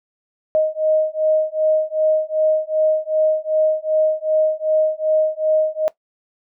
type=beating tone pair; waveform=sine; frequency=622.3 / 624.9 Hz; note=D#5 / D#5; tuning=0 / +7 cents; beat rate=2.6 Hz; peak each=-18 dBFS; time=0.55-5.88 s; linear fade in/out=0 ms; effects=noise-tail reverb RT60 0.1 s tail -17 dB re dry